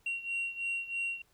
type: beating tone pair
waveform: sine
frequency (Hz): 2747 / 2750.1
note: F7 / F7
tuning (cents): -29 / -27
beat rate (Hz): 3.1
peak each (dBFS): -33 / -36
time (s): 0.06-1.22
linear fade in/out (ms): 5
effects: tanh soft clip ceiling -29 dBFS + pink hiss -69 dBFS RMS until 1.33 s